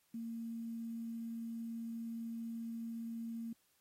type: tone with quantisation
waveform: sine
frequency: 229.4 Hz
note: A#3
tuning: 28 cents flat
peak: -40 dBFS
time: 0.14-3.53 s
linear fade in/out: 5 ms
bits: 11
effects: white hiss -75 dBFS RMS until 3.8 s + AAC 48 kbps